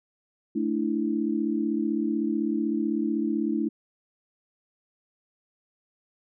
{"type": "chord", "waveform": "sine", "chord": "A suspended fourth", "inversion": "none", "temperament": "equal", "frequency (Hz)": [220, 293.7, 329.6], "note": ["A3", "D4", "E4"], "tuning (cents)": [0, 0, 0], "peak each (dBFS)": -28, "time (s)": [0.55, 3.69], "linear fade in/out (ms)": 10, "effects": []}